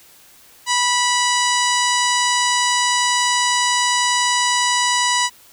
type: harmonic tone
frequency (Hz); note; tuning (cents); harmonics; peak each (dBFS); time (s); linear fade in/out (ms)
981; B5; -12; 1 / 2 / 3 / 4 / 5 / 6 / 7 / 8 / 9; -19 / -22 / -24 / -25 / -26 / -27 / -27 / -28 / -29; 0.66-5.3; 50
effects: white hiss -48 dBFS RMS until 5.52 s